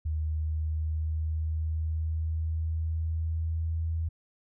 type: tone with pitch glide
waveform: sine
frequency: 77.78 to 81.46 Hz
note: D#2 to E2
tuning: 0 to -20 cents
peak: -27 dBFS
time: 0.05-4.09 s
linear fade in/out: 10 ms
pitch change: +80 cents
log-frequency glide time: 0.26-3.89 s
effects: none